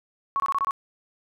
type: tone bursts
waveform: sine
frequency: 1108.7 Hz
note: C#6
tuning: in tune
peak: -21 dBFS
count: 6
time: 0.36-0.709 s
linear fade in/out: 0 ms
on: 39 ms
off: 23 ms
effects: none